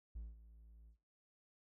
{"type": "tone with ADSR envelope", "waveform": "triangle", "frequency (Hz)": 56, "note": "A1", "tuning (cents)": 31, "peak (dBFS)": -40, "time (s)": [0.15, 0.97], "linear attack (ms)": 10, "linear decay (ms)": 190, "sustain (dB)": -16, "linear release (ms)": 87, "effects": ["noise-tail reverb RT60 0.5 s tail -21 dB re dry", "tanh soft clip ceiling -36 dBFS"]}